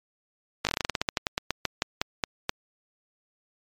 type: slowing click train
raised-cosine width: 0.2 ms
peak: -7 dBFS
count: 21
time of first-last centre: 0.65-2.494 s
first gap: 18 ms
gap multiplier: 1.15
effects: MP3 96 kbps